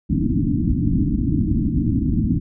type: low-pass noise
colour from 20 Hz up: white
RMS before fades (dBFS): -19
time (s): 0.09-2.4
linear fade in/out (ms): 20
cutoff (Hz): 310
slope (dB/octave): 96
effects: none

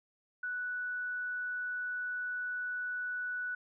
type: tone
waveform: sine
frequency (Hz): 1480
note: F#6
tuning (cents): 0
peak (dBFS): -34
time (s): 0.43-3.55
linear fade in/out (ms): 5
effects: none

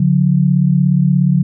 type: tone pair together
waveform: sine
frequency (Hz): 143.08 / 180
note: D3 / F#3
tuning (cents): -45 / -47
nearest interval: major third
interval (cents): 398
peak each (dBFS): -12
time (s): 0-1.43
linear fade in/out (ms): 5
effects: none

